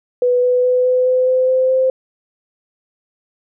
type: tone with pitch steps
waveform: sine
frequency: 493.9 / 497.6 / 501.4 / 505.2 / 509 / 512.8 / 516.7 / 520.6 Hz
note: B4 / B4 / B4 / B4 / C5 / C5 / C5 / C5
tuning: 0 / +13 / +26 / +39 / -48 / -35 / -22 / -9 cents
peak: -11 dBFS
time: 0.22-1.9 s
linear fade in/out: 2 ms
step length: 210 ms
effects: none